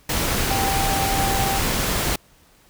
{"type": "tone in noise", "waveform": "sine", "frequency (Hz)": 784, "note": "G5", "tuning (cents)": 0, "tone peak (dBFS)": -23, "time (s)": [0.5, 1.59], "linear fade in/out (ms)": 5, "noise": "pink", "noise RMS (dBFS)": -22, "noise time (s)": [0.09, 2.16], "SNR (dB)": -4, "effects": ["pink hiss -55 dBFS RMS until 2.69 s"]}